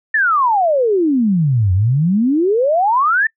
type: exponential two-way sweep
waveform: sine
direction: down then up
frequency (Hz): 1823 to 88.6 to 1823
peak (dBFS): -11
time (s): 0.14-3.27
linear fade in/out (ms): 5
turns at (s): 1.73
effects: noise-tail reverb RT60 0.1 s tail -25 dB re dry